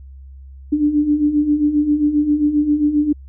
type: beating tone pair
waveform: sine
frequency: 290.7 / 298.2 Hz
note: D4 / D4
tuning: -18 / +27 cents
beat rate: 7.5 Hz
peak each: -20 / -14 dBFS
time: 0.72-3.13 s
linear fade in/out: 10 ms
effects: added 67 Hz sine -35 dBFS peak until 3.28 s